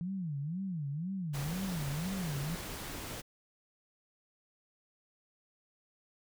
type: tone with vibrato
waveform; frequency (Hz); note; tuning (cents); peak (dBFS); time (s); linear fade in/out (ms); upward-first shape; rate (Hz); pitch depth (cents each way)
sine; 164.81; E3; 0; -34; 0.01-2.55; 0; sine; 2; 290
type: noise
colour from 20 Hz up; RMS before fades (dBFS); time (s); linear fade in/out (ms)
pink; -42; 1.33-3.22; 20
effects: none